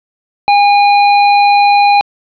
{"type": "tone", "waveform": "square", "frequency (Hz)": 814, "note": "G#5", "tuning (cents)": -35, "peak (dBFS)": -6, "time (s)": [0.48, 2.01], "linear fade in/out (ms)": 0, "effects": ["resampled to 11025 Hz", "8-bit"]}